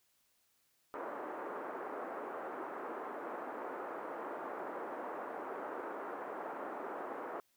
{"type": "band-pass noise", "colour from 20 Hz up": "pink", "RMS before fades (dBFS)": -43, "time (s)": [0.94, 7.4], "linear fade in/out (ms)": 0, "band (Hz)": [330, 1400], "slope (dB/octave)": 24, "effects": ["white hiss -75 dBFS RMS until 7.56 s"]}